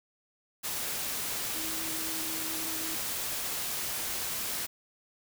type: tone in noise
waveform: sine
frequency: 320.8 Hz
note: E4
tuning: 47 cents flat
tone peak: -42 dBFS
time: 1.53-2.96 s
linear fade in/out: 20 ms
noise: white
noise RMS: -34 dBFS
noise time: 0.63-4.67 s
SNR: -11 dB
effects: none